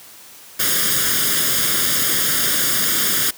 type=noise with comb filter; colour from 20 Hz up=white; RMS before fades=-18 dBFS; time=0.59-3.31 s; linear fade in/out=10 ms; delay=0.59 ms; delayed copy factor=+0.75; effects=white hiss -42 dBFS RMS until 3.37 s + high-pass 100 Hz 12 dB/octave